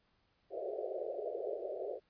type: band-pass noise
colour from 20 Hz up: pink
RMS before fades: -40 dBFS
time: 0.5-2 s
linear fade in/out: 50 ms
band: 370 to 680 Hz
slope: 96 dB/octave
effects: pink hiss -75 dBFS RMS until 2.09 s + resampled to 11025 Hz